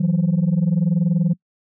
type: tone pair together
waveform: sine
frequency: 162.8 / 183.37 Hz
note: E3 / F#3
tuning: -21 / -15 cents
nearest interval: major second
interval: 206 cents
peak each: -16 dBFS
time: 0-1.34 s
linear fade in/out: 10 ms
effects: noise-tail reverb RT60 0.1 s tail -25 dB re dry + tanh soft clip ceiling -12 dBFS